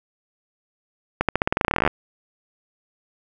accelerating click train, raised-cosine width 0.5 ms, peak -3 dBFS, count 20, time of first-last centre 1.21-1.876 s, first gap 77 ms, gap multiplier 0.9, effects none

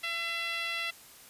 10% pulse tone with band-pass filter, 674 Hz, E5, 38 cents sharp, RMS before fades -34 dBFS, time 0.03-0.91 s, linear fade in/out 10 ms, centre 2600 Hz, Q 1.4, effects white hiss -53 dBFS RMS until 1.29 s + resampled to 32000 Hz

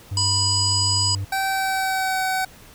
triangle tone, 98 Hz, G2, in tune, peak -22 dBFS, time 0.11-1.25 s, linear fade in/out 10 ms
harmonic tone, 986 Hz, B5, 3 cents flat, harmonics 1 / 3 / 5 / 7 / 8, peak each -29 / -32 / -20 / -31 / -25 dBFS, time 0.17-1.15 s, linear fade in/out 2 ms
25% pulse tone with pitch glide, 773 to 755.8 Hz, G5 to F#5, -24 to +37 cents, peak -17 dBFS, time 1.32-2.45 s, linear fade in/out 5 ms, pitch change -39 cents, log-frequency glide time 1.47-2.23 s
effects pink hiss -47 dBFS RMS until 2.74 s

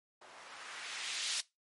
violet noise with low-pass filter sweep, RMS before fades -42 dBFS, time 0.21-1.41 s, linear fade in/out 10 ms, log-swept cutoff 750 to 4500 Hz, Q 1, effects noise-tail reverb RT60 0.2 s tail -20 dB re dry + MP3 48 kbps

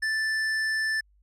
sine tone with hard clipping, 1760 Hz, A6, in tune, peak -26 dBFS, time 0.02-1.01 s, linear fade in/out 10 ms, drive 15 dB, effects added 50 Hz sine -59 dBFS peak until 1.22 s + low-pass 8000 Hz 12 dB/octave

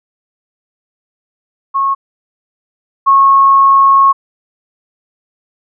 sine tone pair in turn, 1094 / 1094 Hz, C#6 / C#6, -23 / -23 cents, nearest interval unison, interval 0 cents, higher neither, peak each -10 / -4 dBFS, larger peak second, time 1.74-1.95 / 3.06-4.13 s, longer second, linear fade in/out 20 ms, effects none

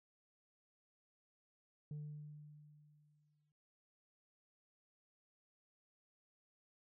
sine tone with exponential decay, 149.2 Hz, D3, 28 cents sharp, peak -40 dBFS, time 1.91-3.52 s, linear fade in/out 2 ms, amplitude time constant 350 ms, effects tanh soft clip ceiling -42 dBFS

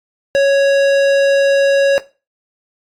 sine tone with tanh clipping, 554.4 Hz, C#5, in tune, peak -11 dBFS, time 0.35-1.98 s, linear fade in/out 0 ms, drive 17 dB, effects noise-tail reverb RT60 0.3 s tail -17 dB re dry + AAC 64 kbps

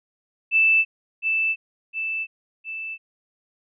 sine tone with echo, 2642 Hz, E7, 3 cents sharp, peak -14 dBFS, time 0.51-0.85 s, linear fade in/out 50 ms, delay 710 ms, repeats 3, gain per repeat -5 dB, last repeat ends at 2.98 s, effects none

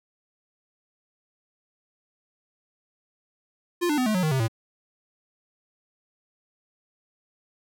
square tone with pitch steps, 349.8 / 297.6 / 253.1 / 215.3 / 183.17 / 155.82 / 132.55 / 112.76 Hz, F4 / D4 / B3 / A3 / F#3 / D#3 / C3 / A2, +3 / +23 / +43 / -37 / -17 / +3 / +23 / +43 cents, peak -22 dBFS, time 3.81-4.482 s, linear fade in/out 20 ms, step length 84 ms, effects none

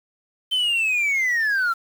sine linear sweep, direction down, 3100 to 1330 Hz, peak -16 dBFS, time 0.51-1.74 s, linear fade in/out 20 ms, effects tanh soft clip ceiling -17 dBFS + 7-bit

